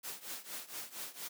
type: noise with tremolo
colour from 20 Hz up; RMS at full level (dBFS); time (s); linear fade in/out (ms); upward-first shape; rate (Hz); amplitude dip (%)
white; -41; 0.03-1.29; 20; triangle; 4.3; 90
effects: high-pass 200 Hz 12 dB/octave